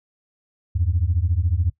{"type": "beating tone pair", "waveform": "sine", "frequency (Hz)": [79.6, 93.6], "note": ["D#2", "F#2"], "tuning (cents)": [40, 20], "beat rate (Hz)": 14, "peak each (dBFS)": -20, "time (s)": [0.75, 1.7], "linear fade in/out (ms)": 10, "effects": ["noise-tail reverb RT60 0.1 s tail -19 dB re dry", "tanh soft clip ceiling -10 dBFS"]}